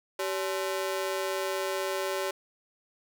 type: ring-modulated tone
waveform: sawtooth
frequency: 477.3 Hz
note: A#4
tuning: 41 cents sharp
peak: -22 dBFS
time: 0.19-2.31 s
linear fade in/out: 5 ms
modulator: 92 Hz
effects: none